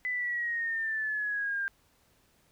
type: exponential sweep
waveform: sine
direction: down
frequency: 2010 to 1588 Hz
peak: -29 dBFS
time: 0.05-1.68 s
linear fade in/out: 0 ms
effects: pink hiss -67 dBFS RMS until 2.51 s